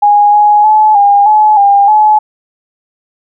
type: tone with pitch steps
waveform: sine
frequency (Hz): 825 / 834 / 858 / 809 / 853 / 803 / 853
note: G#5 / G#5 / A5 / G#5 / G#5 / G5 / G#5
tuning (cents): -12 / +7 / -44 / -46 / +46 / +41 / +46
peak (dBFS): -3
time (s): 0.02-2.19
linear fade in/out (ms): 10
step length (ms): 310
effects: none